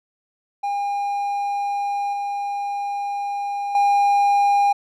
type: tone with level steps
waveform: triangle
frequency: 808 Hz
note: G#5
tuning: 48 cents flat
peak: -19 / -21 / -12 dBFS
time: 0.63-4.73 s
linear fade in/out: 10 ms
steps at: 2.13 / 3.75 s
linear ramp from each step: 2 ms
effects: none